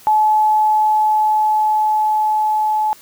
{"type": "tone with level ramp", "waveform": "sine", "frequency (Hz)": 858, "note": "A5", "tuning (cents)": -44, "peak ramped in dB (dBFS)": [-10, -14], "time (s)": [0.07, 2.93], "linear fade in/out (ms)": 0, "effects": ["white hiss -44 dBFS RMS until 3.01 s"]}